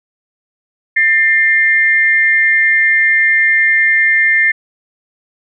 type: tone pair together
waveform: sine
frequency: 1794.8 / 2100 Hz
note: A6 / C7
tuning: +34 / +6 cents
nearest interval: minor third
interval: 272 cents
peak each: -11 / -11 dBFS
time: 0.96-4.52 s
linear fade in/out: 10 ms
effects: none